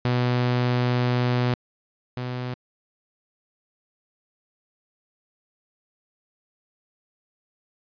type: tone pair in turn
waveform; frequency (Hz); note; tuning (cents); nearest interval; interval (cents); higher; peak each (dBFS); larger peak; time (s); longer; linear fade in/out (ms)
sawtooth; 123.47 / 124.9; B2 / B2; 0 / +20; unison; 20; second; -16 / -24; first; 0.05-1.54 / 2.17-2.54; first; 0
effects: resampled to 11025 Hz